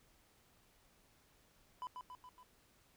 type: tone with echo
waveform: triangle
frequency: 1000 Hz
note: B5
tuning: 21 cents sharp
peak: -39 dBFS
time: 1.82-1.87 s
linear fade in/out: 0 ms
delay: 140 ms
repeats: 4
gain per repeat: -4 dB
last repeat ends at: 2.43 s
effects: pink hiss -70 dBFS RMS until 2.96 s